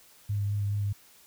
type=tone with vibrato; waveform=sine; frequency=101.9 Hz; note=G#2; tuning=32 cents flat; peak=-26 dBFS; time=0.29-0.93 s; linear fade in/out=10 ms; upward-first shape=triangle; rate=4.8 Hz; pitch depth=20 cents each way; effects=white hiss -57 dBFS RMS until 1.26 s